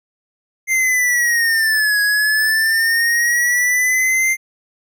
square linear two-way sweep, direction down then up, 2100 to 1661.2 to 2100 Hz, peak -14 dBFS, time 0.67-4.37 s, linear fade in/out 50 ms, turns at 2.01 s, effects none

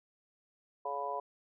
harmonic tone, 141.2 Hz, C#3, 32 cents sharp, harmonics 3 / 4 / 5 / 6 / 7, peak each -43 / -41 / -40 / -48 / -37 dBFS, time 0.85-1.2 s, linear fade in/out 5 ms, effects none

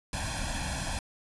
pink noise with comb filter, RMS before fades -33 dBFS, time 0.13-0.99 s, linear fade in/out 2 ms, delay 1.2 ms, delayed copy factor +1, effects resampled to 24000 Hz

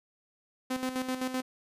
sawtooth tone with tremolo, 257.1 Hz, C4, 30 cents flat, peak -25 dBFS, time 0.7-1.42 s, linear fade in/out 10 ms, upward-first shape square, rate 7.8 Hz, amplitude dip 60%, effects resampled to 32000 Hz

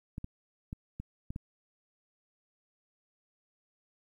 clicks, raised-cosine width 5 ms, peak -26 dBFS, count 6, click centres 0.181 / 0.244 / 0.729 / 1 / 1.305 / 1.361 s, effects 11-bit

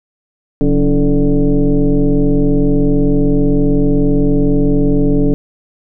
sine tone with frequency modulation, 130.81 Hz, C3, in tune, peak -8 dBFS, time 0.61-5.34 s, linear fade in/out 0 ms, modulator 153 Hz, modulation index 1.9, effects none

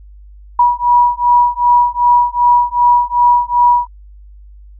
sine beating tone pair, 967 / 969.6 Hz, B5 / B5, -37 / -32 cents, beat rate 2.6 Hz, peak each -11 dBFS, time 0.59-3.87 s, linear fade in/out 5 ms, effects added 50 Hz sine -35 dBFS peak until 4.79 s

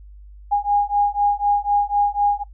sine beating tone pair, 816 / 820 Hz, G#5 / G#5, -31 / -22 cents, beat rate 4 Hz, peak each -19 dBFS, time 0.51-2.44 s, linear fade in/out 20 ms, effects noise-tail reverb RT60 0.1 s tail -19 dB re dry + added 50 Hz sine -39 dBFS peak until 2.53 s

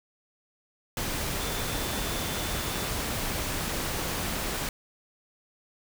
sine tone in noise, 3520 Hz, A7, in tune, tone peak -42 dBFS, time 1.4-2.88 s, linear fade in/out 2 ms, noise pink, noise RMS -31 dBFS, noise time 0.97-4.69 s, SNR -14 dB, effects none

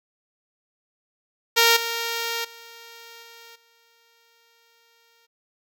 5% pulse tone with level steps, 463.2 Hz, A#4, 11 cents flat, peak -3 / -14 / -31 / -33 / -47 dBFS, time 1.56-5.27 s, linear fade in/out 20 ms, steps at 1.76 / 2.44 / 3.22 / 3.55 s, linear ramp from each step 10 ms, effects none

